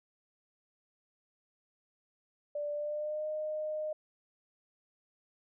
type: tone with pitch glide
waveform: sine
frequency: 587.3 to 614.7 Hz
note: D5 to D#5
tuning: 0 to -21 cents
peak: -33 dBFS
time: 2.55-3.93 s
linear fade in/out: 5 ms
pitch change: +79 cents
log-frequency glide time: 2.72-3.27 s
effects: none